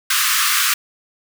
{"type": "high-pass noise", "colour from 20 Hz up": "pink", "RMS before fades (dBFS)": -17, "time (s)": [0.1, 0.74], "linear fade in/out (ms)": 5, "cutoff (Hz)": 1100, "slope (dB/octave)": 96, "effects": []}